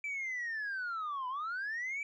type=linear two-way sweep; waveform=sine; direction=down then up; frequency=2334 to 986 to 2334 Hz; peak=-33 dBFS; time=0.04-2.03 s; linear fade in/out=2 ms; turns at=1.28 s; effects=tanh soft clip ceiling -33 dBFS